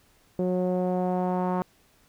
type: tone with low-pass filter sweep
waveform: sawtooth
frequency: 181.9 Hz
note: F#3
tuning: 29 cents flat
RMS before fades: -26 dBFS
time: 0.39-1.62 s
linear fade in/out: 0 ms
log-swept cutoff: 480 to 1000 Hz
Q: 2.8
effects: pink hiss -62 dBFS RMS until 2.08 s